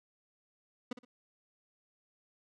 30% pulse tone with echo, 246.9 Hz, B3, in tune, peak -32 dBFS, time 0.91-0.93 s, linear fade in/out 5 ms, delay 60 ms, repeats 2, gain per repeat -11 dB, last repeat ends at 1.05 s, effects low-pass 6000 Hz 12 dB/octave

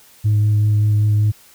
sine tone with vibrato, 105.4 Hz, G#2, 26 cents sharp, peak -10 dBFS, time 0.24-1.32 s, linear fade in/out 20 ms, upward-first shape sine, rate 5.2 Hz, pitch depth 11 cents each way, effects tanh soft clip ceiling -10 dBFS + white hiss -48 dBFS RMS until 1.54 s

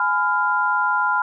sine chord, F diminished, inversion first, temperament just, 838.1 / 1005.8 / 1396.9 Hz, Ab5 / Cb6 / F6, +16 / +31 / 0 cents, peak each -24 / -21 / -20 dBFS, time 0-1.22 s, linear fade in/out 2 ms, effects none

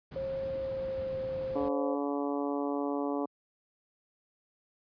brown noise, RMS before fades -40 dBFS, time 0.11-1.69 s, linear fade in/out 10 ms
sine tone with pitch glide, 537 to 526.6 Hz, C5 to C5, +45 to +11 cents, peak -32 dBFS, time 0.16-1.95 s, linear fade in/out 2 ms, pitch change -34 cents, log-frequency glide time 0.38-1.23 s
harmonic tone, 142.6 Hz, C#3, 49 cents sharp, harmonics 2 / 3 / 4 / 5 / 6 / 7 / 8, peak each -32 / -36 / -38 / -40 / -42 / -43 / -44 dBFS, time 1.55-3.26 s, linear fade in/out 10 ms
effects high-pass 80 Hz 12 dB/octave + resampled to 11025 Hz

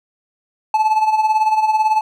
triangle tone with tremolo, 867 Hz, A5, 26 cents flat, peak -8 dBFS, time 0.74-2.01 s, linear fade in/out 2 ms, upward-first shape sine, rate 18 Hz, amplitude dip 65%, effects none

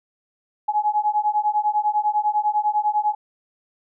sine beating tone pair, 837 / 847 Hz, G#5 / G#5, +13 / +34 cents, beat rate 10 Hz, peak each -21 dBFS, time 0.68-3.15 s, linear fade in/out 10 ms, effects none

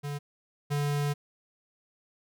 square tone pair in turn, 144.3 / 144.83 Hz, D3 / D3, -30 / -24 cents, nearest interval unison, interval 6 cents, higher second, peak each -33 / -27 dBFS, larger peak second, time 0.03-0.19 / 0.7-1.14 s, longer second, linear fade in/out 20 ms, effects none

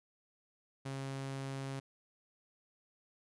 sawtooth tone, 135.6 Hz, C#3, 38 cents flat, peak -35 dBFS, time 0.85-1.8 s, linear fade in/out 10 ms, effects resampled to 24000 Hz

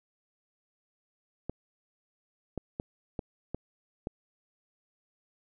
clicks, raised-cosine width 2 ms, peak -20 dBFS, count 6, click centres 1.496 / 2.577 / 2.799 / 3.192 / 3.546 / 4.071 s, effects none

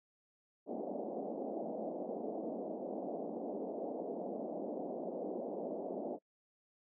white band-pass noise, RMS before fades -41 dBFS, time 0.66-6.19 s, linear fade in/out 50 ms, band 200 to 700 Hz, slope 48 dB/octave, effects noise-tail reverb RT60 0.1 s tail -26 dB re dry

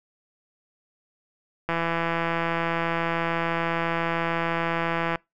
click train, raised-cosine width 0.5 ms, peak -11 dBFS, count 580, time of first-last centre 1.69-5.157 s, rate 167 Hz, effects noise-tail reverb RT60 0.2 s tail -25 dB re dry

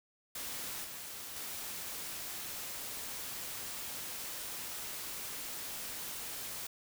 white noise with level steps, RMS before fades -41 / -45 / -42 dBFS, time 0.35-6.67 s, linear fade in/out 5 ms, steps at 0.84 / 1.36 s, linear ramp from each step 5 ms, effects none

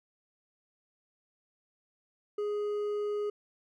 triangle tone with hard clipping, 415.3 Hz, G#4, in tune, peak -31 dBFS, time 2.38-3.3 s, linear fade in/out 5 ms, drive 7 dB, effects none

